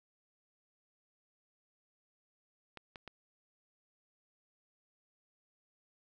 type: clicks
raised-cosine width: 0.3 ms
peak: -30 dBFS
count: 3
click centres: 2.773 / 2.958 / 3.077 s
effects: none